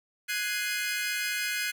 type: chord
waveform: sawtooth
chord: Ab dominant seventh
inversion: third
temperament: equal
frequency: 1480 / 1661.2 / 2093 / 2489 Hz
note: Gb6 / Ab6 / C7 / Eb7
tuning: 0 / 0 / 0 / 0 cents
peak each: -31 dBFS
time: 0.28-1.72 s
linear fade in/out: 20 ms
effects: none